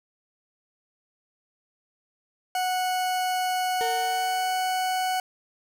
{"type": "tone with pitch glide", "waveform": "40% pulse", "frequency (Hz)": [737, 743], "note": ["F#5", "F#5"], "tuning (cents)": [-7, 7], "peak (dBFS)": -23, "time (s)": [2.55, 5.2], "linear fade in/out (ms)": 2, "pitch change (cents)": 14, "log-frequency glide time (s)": [3.74, 4.22]}
{"type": "tone with exponential decay", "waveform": "35% pulse", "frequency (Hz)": 457, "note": "A#4", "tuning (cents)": -34, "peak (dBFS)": -26, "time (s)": [3.81, 5.01], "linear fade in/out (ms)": 0, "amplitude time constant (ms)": 260}
{"effects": []}